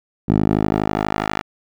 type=tone with band-pass filter sweep; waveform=10% pulse; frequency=52.2 Hz; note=G#1; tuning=10 cents sharp; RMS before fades=-19 dBFS; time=0.28-1.42 s; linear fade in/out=20 ms; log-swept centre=220 to 1500 Hz; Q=0.79; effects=none